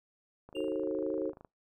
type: click train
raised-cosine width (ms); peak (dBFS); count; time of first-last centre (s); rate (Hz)
1; -36; 26; 0.49-1.448; 26.1
type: chord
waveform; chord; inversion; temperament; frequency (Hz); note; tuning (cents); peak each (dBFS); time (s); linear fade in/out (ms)
sine; D# diminished seventh; none; just; 311.1 / 373.4 / 448 / 537.6; D#4 / F#4 / A4 / C5; 0 / +16 / +31 / +47; -36; 0.54-1.33; 50
type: tone with exponential decay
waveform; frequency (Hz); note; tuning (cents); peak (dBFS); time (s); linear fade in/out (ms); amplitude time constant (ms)
triangle; 2794; F7; 0; -40; 0.55-0.88; 5; 71
effects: noise-tail reverb RT60 0.2 s tail -26 dB re dry